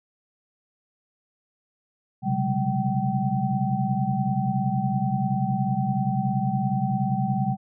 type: tone cluster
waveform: sine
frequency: 127 / 137.6 / 187.2 / 204.3 / 768 Hz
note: B2 / C#3 / F#3 / G#3 / G5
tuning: +49 / -12 / +20 / -28 / -36 cents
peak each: -28 dBFS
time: 2.22-7.57 s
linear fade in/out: 50 ms
effects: none

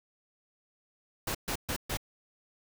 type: noise bursts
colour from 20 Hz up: pink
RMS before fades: -33 dBFS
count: 4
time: 1.27-1.972 s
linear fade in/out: 5 ms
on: 78 ms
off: 130 ms
effects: none

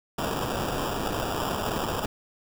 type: noise with sample-and-hold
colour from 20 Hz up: white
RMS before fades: -29 dBFS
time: 0.18-2.06 s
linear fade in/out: 5 ms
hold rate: 2100 Hz
effects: none

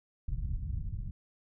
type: low-pass noise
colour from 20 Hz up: pink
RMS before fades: -35 dBFS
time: 0.28-1.11 s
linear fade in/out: 5 ms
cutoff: 130 Hz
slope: 24 dB/octave
effects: none

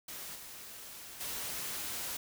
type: noise with level steps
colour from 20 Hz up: white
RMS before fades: -44 / -48 / -39 dBFS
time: 0.08-2.17 s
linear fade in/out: 5 ms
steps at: 0.35 / 1.2 s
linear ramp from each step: 10 ms
effects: none

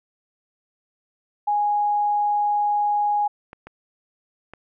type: tone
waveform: sine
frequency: 828 Hz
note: G#5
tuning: 5 cents flat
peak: -18 dBFS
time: 1.47-3.28 s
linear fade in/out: 10 ms
type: clicks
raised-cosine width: 0.5 ms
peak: -24 dBFS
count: 3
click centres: 3.531 / 3.67 / 4.536 s
effects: none

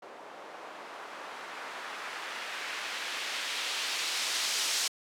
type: noise with low-pass filter sweep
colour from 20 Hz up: blue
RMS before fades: -36 dBFS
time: 0.02-4.88 s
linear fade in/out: 5 ms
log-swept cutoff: 680 to 5500 Hz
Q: 0.92
effects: high-pass 300 Hz 12 dB/octave

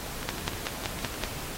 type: two click trains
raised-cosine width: 0.2 ms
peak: -19 / -10 dBFS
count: 7 / 6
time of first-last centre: 0.23-1.142 / 0.29-1.237 s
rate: 6.58 / 5.28 Hz
effects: pink hiss -38 dBFS RMS until 1.57 s + AAC 48 kbps

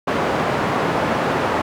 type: band-pass noise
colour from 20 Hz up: white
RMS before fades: -20 dBFS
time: 0.07-1.62 s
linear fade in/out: 10 ms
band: 120 to 1000 Hz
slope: 12 dB/octave
effects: none

